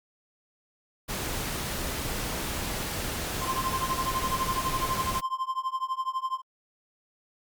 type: noise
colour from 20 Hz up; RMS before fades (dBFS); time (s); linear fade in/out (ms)
pink; -32; 1.08-5.21; 20
type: tone with tremolo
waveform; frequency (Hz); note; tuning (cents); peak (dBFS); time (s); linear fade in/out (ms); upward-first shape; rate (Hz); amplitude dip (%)
triangle; 1046.5; C6; 0; -22; 3.4-6.42; 50; triangle; 12; 100
effects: Opus 48 kbps